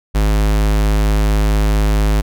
square tone, 52.2 Hz, G#1, 10 cents sharp, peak -12 dBFS, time 0.14-2.22 s, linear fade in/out 20 ms, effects none

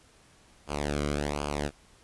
sawtooth tone with flanger, 73 Hz, D2, 10 cents flat, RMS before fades -31 dBFS, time 0.67-1.71 s, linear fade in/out 50 ms, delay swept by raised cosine 0.52 to 1.15 ms, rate 1.3 Hz, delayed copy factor -0.85, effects pink hiss -59 dBFS RMS until 2.03 s + resampled to 24000 Hz

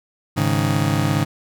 30% pulse chord, Ab suspended fourth, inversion none, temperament just, 103.83 / 138.43 / 155.74 Hz, Ab2 / Db3 / Eb3, 0 / -2 / +2 cents, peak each -19 dBFS, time 0.36-1.25 s, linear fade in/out 20 ms, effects none

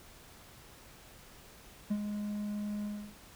triangle tone with ADSR envelope, 207.7 Hz, G#3, in tune, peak -25 dBFS, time 1.9-3.15 s, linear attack 13 ms, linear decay 58 ms, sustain -7 dB, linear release 300 ms, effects pink hiss -55 dBFS RMS until 3.35 s

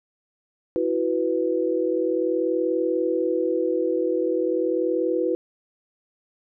sine chord, E suspended second, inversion none, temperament equal, 329.6 / 370 / 493.9 Hz, E4 / F#4 / B4, 0 / 0 / 0 cents, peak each -25 / -25 / -24 dBFS, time 0.76-5.35 s, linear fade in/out 0 ms, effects none

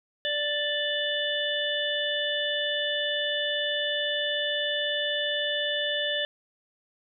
harmonic tone with a mistuned harmonic, 587.3 Hz, D5, in tune, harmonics 1 / 3 / 5 / 6, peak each -31 / -31 / -31 / -31 dBFS, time 0.25-6.25 s, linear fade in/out 0 ms, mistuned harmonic 5, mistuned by +15 cents, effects none

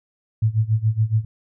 sine tone with tremolo, 110 Hz, A2, in tune, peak -13 dBFS, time 0.42-1.25 s, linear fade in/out 5 ms, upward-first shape sine, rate 7.1 Hz, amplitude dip 90%, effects none

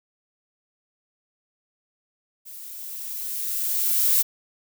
violet noise with level ramp, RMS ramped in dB -41 to -18 dBFS, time 2.45-4.23 s, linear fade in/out 20 ms, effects none

